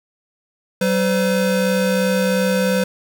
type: tone pair together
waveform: square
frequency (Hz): 190.28 / 508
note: F#3 / B4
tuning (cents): +49 / +49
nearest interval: octave + perfect fourth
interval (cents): 1700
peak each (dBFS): -19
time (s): 0.81-2.84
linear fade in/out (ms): 5
effects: none